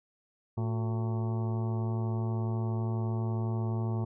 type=harmonic tone with a mistuned harmonic; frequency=112.1 Hz; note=A2; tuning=33 cents sharp; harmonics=1 / 2 / 3 / 4 / 5 / 6 / 7 / 8 / 9 / 10; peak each=-29 / -37 / -40 / -47 / -52 / -47 / -49 / -47 / -56 / -51 dBFS; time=0.57-4.05 s; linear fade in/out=10 ms; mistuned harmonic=3; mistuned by=+110 cents; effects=none